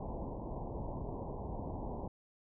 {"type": "low-pass noise", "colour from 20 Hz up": "pink", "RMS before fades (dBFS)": -41, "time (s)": [0, 2.08], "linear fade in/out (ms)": 5, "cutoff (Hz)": 1000, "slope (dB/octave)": 96, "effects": []}